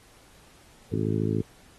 harmonic tone, 53.7 Hz, A1, 41 cents flat, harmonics 2 / 3 / 4 / 5 / 6 / 7 / 8, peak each -28 / -30 / -31 / -32 / -33 / -33 / -34 dBFS, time 0.92-1.42 s, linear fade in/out 5 ms, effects pink hiss -56 dBFS RMS until 1.78 s + AAC 32 kbps

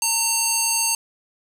square tone with band-pass filter, 912 Hz, A#5, 38 cents flat, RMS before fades -21 dBFS, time 0.02-0.95 s, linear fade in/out 2 ms, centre 8000 Hz, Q 1.6, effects 7-bit

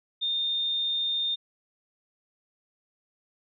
sine tone, 3637 Hz, A#7, 43 cents flat, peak -25 dBFS, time 0.21-1.36 s, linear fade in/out 20 ms, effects none

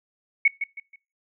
sine tone with echo, 2216 Hz, C#7, 1 cent flat, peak -13 dBFS, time 0.45-0.48 s, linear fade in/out 5 ms, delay 160 ms, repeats 3, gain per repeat -10 dB, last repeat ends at 0.96 s, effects noise-tail reverb RT60 0.4 s tail -25 dB re dry

